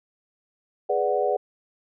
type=chord; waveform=sine; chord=G# half-diminished seventh; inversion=none; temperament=equal; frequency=415.3 / 493.9 / 587.3 / 740 Hz; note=G#4 / B4 / D5 / F#5; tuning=0 / 0 / 0 / 0 cents; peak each=-26 dBFS; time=0.89-1.37 s; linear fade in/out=10 ms; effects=none